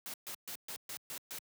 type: noise bursts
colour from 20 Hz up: white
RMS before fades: -43 dBFS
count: 7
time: 0.06-1.386 s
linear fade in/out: 0 ms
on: 78 ms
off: 130 ms
effects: high-pass 100 Hz 12 dB/octave